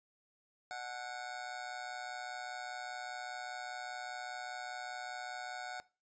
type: tone with amplitude modulation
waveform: 25% pulse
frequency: 736 Hz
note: F#5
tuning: 9 cents flat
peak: -34 dBFS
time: 0.71-5.8 s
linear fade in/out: 0 ms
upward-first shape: sine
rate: 125 Hz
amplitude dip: 65%
effects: noise-tail reverb RT60 0.3 s tail -19 dB re dry + resampled to 16000 Hz